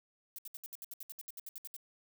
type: noise bursts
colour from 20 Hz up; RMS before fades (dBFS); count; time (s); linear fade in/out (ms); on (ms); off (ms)
violet; -45; 16; 0.36-1.765; 0; 25; 67
effects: none